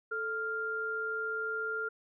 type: tone pair together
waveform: sine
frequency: 440 / 1396.9 Hz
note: A4 / F6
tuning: 0 / 0 cents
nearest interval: octave + minor sixth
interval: 2000 cents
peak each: -38 / -33 dBFS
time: 0.11-1.89 s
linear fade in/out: 10 ms
effects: none